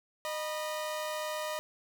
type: tone pair together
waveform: sawtooth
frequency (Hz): 613.8 / 975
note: D#5 / B5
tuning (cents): -24 / -23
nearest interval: minor sixth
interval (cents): 801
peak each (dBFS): -31 / -36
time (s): 0.25-1.59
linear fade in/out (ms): 0
effects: none